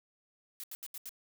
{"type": "noise bursts", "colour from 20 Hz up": "blue", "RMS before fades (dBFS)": -43, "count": 5, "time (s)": [0.6, 1.092], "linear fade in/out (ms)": 0, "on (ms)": 36, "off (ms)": 78, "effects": []}